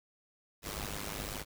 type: noise with amplitude modulation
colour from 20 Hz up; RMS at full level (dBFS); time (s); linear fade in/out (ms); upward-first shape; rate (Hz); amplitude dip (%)
pink; -36; 0.62-1.45; 50; sine; 102; 85
effects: none